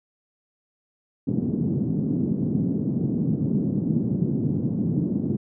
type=band-pass noise; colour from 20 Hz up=white; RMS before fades=-24 dBFS; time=1.27-5.37 s; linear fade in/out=10 ms; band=130 to 260 Hz; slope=24 dB/octave; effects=none